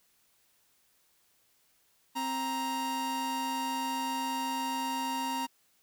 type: tone pair together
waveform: 45% pulse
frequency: 262.7 / 936 Hz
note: C4 / A#5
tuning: +7 / +7 cents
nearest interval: octave + minor seventh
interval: 2200 cents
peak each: -37 / -32 dBFS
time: 2.15-5.47 s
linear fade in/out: 20 ms
effects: white hiss -69 dBFS RMS until 5.82 s